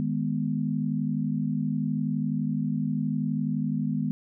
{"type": "chord", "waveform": "sine", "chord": "G# minor", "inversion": "second", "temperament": "equal", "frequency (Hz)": [155.56, 207.7, 246.9], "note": ["D#3", "G#3", "B3"], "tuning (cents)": [0, 0, 0], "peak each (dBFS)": -29, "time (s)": [0, 4.11], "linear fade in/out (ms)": 0, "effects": []}